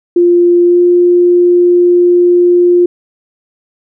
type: tone with pitch glide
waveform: sine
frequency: 349.2 to 352.6 Hz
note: F4 to F4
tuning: 0 to +17 cents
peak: -4 dBFS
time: 0.16-2.86 s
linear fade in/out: 5 ms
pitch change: +17 cents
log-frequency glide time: 0.64-0.8 s
effects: none